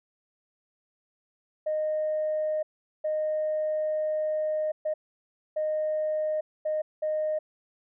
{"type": "tone bursts at uneven times", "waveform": "sine", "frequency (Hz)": 617, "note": "D#5", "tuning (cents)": -15, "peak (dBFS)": -24, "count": 6, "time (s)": [[1.66, 2.63], [3.04, 4.72], [4.85, 4.94], [5.56, 6.41], [6.65, 6.82], [7.02, 7.39]], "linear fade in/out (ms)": 10, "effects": ["tanh soft clip ceiling -21 dBFS"]}